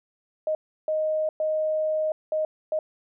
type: tone bursts at uneven times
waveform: sine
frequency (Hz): 622.3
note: D#5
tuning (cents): 0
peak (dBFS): -22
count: 5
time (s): 0.47-0.55 / 0.88-1.29 / 1.4-2.12 / 2.32-2.45 / 2.72-2.79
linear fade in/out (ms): 2
effects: none